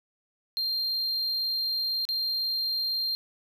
triangle tone with dropouts, 4186 Hz, C8, in tune, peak -25 dBFS, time 0.57-3.15 s, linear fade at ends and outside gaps 0 ms, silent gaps 2.052-2.089 s, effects none

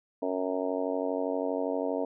harmonic tone, 92.5 Hz, F#2, in tune, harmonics 3 / 4 / 5 / 6 / 7 / 8 / 9 / 10, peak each -33 / -41 / -33 / -35 / -34 / -44 / -45 / -42 dBFS, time 0.22-2.05 s, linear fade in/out 5 ms, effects none

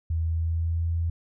sine tone with pitch glide, 81.6 to 83.6 Hz, E2 to E2, -17 to +25 cents, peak -23 dBFS, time 0.1-1.1 s, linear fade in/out 5 ms, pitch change +42 cents, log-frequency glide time 0.26-0.9 s, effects none

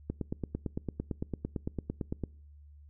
click train, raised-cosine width 3 ms, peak -20 dBFS, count 20, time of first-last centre 0.1-2.237 s, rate 8.89 Hz, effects noise-tail reverb RT60 0.6 s tail -26 dB re dry + added 73 Hz sine -51 dBFS peak until 2.89 s

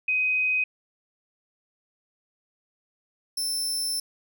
sine / 25% pulse tone pair in turn, 2513 / 5325 Hz, D#7 / E8, +17 / +17 cents, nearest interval octave + minor second, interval 1300 cents, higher second, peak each -21 dBFS, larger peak neither, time 0.08-0.64 / 3.37-4 s, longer second, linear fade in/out 5 ms, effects none

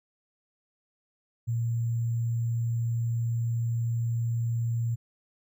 sine tone with sample-and-hold, 116.54 Hz, A#2, in tune, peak -25 dBFS, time 1.47-4.96 s, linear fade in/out 20 ms, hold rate 7350 Hz, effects none

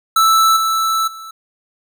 square tone with level steps, 1318.5 Hz, E6, in tune, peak -10 / -15 / -31 dBFS, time 0.16-1.31 s, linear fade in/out 5 ms, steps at 0.56 / 1.07 s, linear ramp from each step 10 ms, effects none

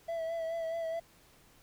triangle tone with vibrato, 659.3 Hz, E5, in tune, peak -31 dBFS, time 0.08-1 s, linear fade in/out 10 ms, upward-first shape sine, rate 4.7 Hz, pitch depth 30 cents each way, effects pink hiss -62 dBFS RMS until 1.62 s

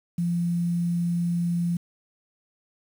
sine tone with quantisation, 172.4 Hz, F3, 22 cents flat, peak -22 dBFS, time 0.18-1.77 s, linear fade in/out 5 ms, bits 8, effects none

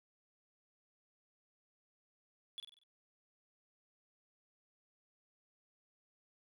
triangle tone with echo, 3427 Hz, A7, 46 cents flat, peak -40 dBFS, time 2.58-2.6 s, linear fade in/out 0 ms, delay 47 ms, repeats 5, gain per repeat -6 dB, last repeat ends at 2.835 s, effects none

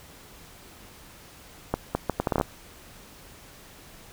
accelerating click train, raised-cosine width 1 ms, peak -9 dBFS, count 10, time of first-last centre 1.74-2.412 s, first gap 210 ms, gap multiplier 0.7, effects pink hiss -49 dBFS RMS until 4.12 s

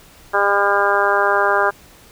harmonic tone, 201.2 Hz, G3, 45 cents sharp, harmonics 2 / 3 / 4 / 5 / 6 / 7 / 8, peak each -21 / -21 / -21 / -21 / -21 / -21 / -21 dBFS, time 0.33-1.71 s, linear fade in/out 20 ms, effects pink hiss -46 dBFS RMS until 2.11 s

